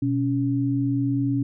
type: tone pair together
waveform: sine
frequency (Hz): 123.7 / 279.1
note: B2 / C#4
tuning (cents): +3 / +12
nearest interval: octave + major second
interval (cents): 1409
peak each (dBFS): -24 / -22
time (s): 0.02-1.43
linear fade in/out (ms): 5
effects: none